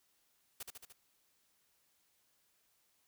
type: noise with echo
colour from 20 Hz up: white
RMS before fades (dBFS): -44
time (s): 0.6-0.63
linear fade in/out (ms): 5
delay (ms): 74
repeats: 4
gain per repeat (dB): -3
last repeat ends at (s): 0.926
effects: white hiss -75 dBFS RMS until 3.07 s